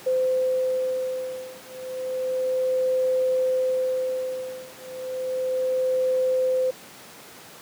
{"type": "beating tone pair", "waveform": "sine", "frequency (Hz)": [514, 514.32], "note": ["C5", "C5"], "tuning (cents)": [-31, -30], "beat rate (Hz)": 0.32, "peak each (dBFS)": -25, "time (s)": [0.06, 6.71], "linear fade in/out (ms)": 10, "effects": ["pink hiss -44 dBFS RMS until 7.61 s", "high-pass 200 Hz 12 dB/octave"]}